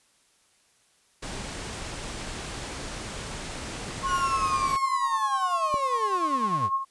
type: low-pass noise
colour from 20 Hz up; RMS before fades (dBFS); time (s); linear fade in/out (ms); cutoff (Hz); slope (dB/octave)
pink; -36; 1.22-4.77; 10; 9700; 48
type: tone with tremolo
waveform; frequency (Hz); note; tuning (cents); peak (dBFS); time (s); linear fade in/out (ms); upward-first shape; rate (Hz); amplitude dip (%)
sine; 1080; C#6; -45; -21; 4.02-6.85; 50; sine; 10; 60
type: linear sweep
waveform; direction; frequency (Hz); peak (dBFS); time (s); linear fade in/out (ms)
35% pulse; down; 1480 to 82.2; -29; 4.05-6.7; 50
type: click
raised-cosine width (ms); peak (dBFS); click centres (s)
2; -21; 5.742
effects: white hiss -64 dBFS RMS until 6.9 s + resampled to 24000 Hz